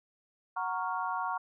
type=chord; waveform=sine; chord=Gb major seventh; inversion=none; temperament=equal; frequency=740 / 932.3 / 1108.7 / 1396.9 Hz; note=Gb5 / Bb5 / Db6 / F6; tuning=0 / 0 / 0 / 0 cents; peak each=-37 / -35 / -35 / -39 dBFS; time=0.56-1.38 s; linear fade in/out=10 ms; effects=none